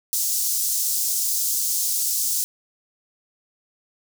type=high-pass noise; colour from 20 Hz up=pink; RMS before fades=-23 dBFS; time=0.13-2.44 s; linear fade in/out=0 ms; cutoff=5700 Hz; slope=24 dB/octave; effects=none